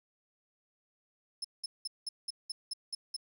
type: tone bursts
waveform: 35% pulse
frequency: 5230 Hz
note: E8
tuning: 15 cents flat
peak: -32 dBFS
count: 9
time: 1.42-3.165 s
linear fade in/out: 5 ms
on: 25 ms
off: 190 ms
effects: none